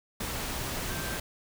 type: tone in noise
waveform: sine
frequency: 1568 Hz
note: G6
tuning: in tune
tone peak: -41 dBFS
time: 0.9-1.17 s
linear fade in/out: 5 ms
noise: pink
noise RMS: -34 dBFS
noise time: 0.2-1.2 s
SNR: -10 dB
effects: none